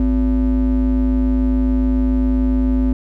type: ring-modulated tone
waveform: triangle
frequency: 155.56 Hz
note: D#3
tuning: in tune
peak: -8 dBFS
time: 0-2.93 s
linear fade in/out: 2 ms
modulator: 102 Hz
effects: none